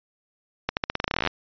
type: accelerating click train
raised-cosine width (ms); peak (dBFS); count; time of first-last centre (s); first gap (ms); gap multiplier
0.3; -7; 18; 0.69-1.273; 79; 0.88
effects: resampled to 11025 Hz